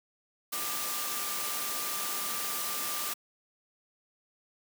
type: tone in noise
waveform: sine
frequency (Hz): 1190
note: D6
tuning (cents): +22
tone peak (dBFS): -41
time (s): 0.52-3.14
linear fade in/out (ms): 10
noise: white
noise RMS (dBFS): -34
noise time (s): 0.52-3.14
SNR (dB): -10
effects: high-pass 200 Hz 12 dB/octave